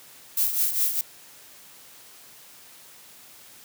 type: noise with tremolo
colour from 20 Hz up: violet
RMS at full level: -21 dBFS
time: 0.37-1.01 s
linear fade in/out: 2 ms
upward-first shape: triangle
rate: 4.9 Hz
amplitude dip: 70%
effects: white hiss -49 dBFS RMS until 3.64 s + high-pass 80 Hz 12 dB/octave